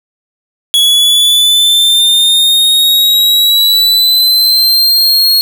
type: exponential sweep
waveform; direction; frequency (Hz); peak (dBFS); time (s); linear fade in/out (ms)
45% pulse; up; 3361 to 4307; -5; 0.74-5.41; 0
effects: none